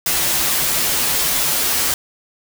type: noise with comb filter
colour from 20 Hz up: white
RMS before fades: -18 dBFS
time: 0.06-1.94 s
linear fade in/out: 2 ms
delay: 10 ms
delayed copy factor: -0.95
effects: none